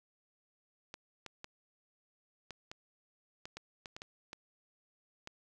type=clicks; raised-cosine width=0.2 ms; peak=-27 dBFS; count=12; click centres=0.941 / 1.263 / 1.444 / 2.507 / 2.715 / 3.455 / 3.57 / 3.858 / 3.965 / 4.019 / 4.331 / 5.274 s; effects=none